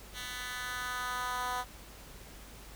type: tone with high-pass filter sweep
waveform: 10% pulse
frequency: 249 Hz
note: B3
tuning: 14 cents sharp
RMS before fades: -37 dBFS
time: 0.13-1.65 s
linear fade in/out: 50 ms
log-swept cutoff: 2400 to 830 Hz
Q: 1.9
effects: added 50 Hz sine -52 dBFS peak until 2.75 s + pink hiss -52 dBFS RMS until 2.75 s